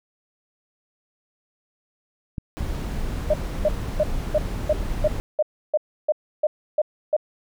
click, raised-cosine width 5 ms, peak -16 dBFS, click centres 2.382 s
brown noise, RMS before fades -27 dBFS, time 2.57-5.2 s, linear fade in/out 0 ms
sine tone bursts, 608 Hz, D#5, 40 cents flat, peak -15 dBFS, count 12, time 3.3-7.166 s, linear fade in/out 5 ms, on 38 ms, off 310 ms
effects none

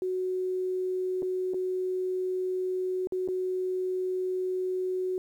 sine tone with dropouts, 370 Hz, F#4, in tune, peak -27 dBFS, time 0.02-5.18 s, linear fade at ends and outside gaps 1 ms, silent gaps 1.222-1.228 / 1.536-1.543 / 3.072-3.122 / 3.277-3.286 s, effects 10-bit

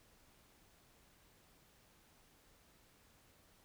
silence, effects pink hiss -68 dBFS RMS until 3.64 s

